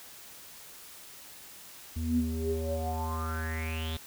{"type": "tone with low-pass filter sweep", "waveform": "square", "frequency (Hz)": 80, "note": "D#2", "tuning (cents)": 49, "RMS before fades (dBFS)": -32, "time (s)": [1.96, 3.97], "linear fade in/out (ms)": 5, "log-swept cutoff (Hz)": [180, 3700], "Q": 9.6, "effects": ["white hiss -49 dBFS RMS until 4.06 s"]}